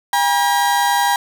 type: tone pair together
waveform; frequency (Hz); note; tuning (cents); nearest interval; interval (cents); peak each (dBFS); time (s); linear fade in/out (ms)
35% pulse; 807.1 / 958; G#5 / A#5; -50 / +47; minor third; 297; -15 / -15; 0.13-1.16; 2
effects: none